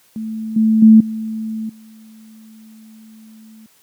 sine tone with level steps, 220 Hz, A3, in tune, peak -22 / -10 / -3 / -21 / -39 dBFS, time 0.16-3.66 s, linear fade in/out 0 ms, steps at 0.56 / 0.82 / 1 / 1.69 s, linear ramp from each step 5 ms, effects white hiss -54 dBFS RMS until 3.82 s + high-pass 100 Hz 12 dB/octave

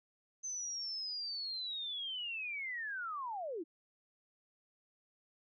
sine linear sweep, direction down, 6210 to 293.7 Hz, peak -38 dBFS, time 0.43-3.64 s, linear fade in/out 20 ms, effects none

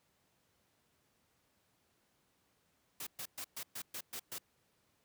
white noise bursts, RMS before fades -43 dBFS, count 8, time 3-4.384 s, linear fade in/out 5 ms, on 68 ms, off 120 ms, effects pink hiss -75 dBFS RMS until 5.04 s + high-pass 80 Hz 12 dB/octave

